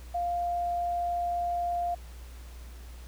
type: tone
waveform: sine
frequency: 699 Hz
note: F5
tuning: 1 cent sharp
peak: -27 dBFS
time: 0.14-1.95 s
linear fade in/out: 10 ms
effects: added 60 Hz sine -42 dBFS peak until 3.07 s + pink hiss -54 dBFS RMS until 3.07 s